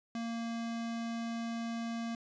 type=tone; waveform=square; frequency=230.9 Hz; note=A#3; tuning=16 cents flat; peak=-36 dBFS; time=0.15-2.15 s; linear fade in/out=2 ms; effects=resampled to 16000 Hz